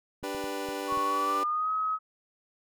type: clicks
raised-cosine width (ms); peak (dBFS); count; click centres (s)
3; -32; 6; 0.229 / 0.348 / 0.441 / 0.688 / 0.924 / 0.974
type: chord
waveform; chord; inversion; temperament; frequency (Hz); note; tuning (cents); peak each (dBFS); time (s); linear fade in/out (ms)
25% pulse; G major; second; equal; 293.7 / 392 / 493.9; D4 / G4 / B4; 0 / 0 / 0; -33; 0.23-1.44; 10
type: tone with pitch glide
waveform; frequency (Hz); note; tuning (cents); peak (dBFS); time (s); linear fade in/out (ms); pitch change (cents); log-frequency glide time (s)
sine; 1108.7 to 1273.6; C#6 to D#6; 0 to +40; -26; 0.87-1.99; 50; +240; 1.05-1.71
effects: none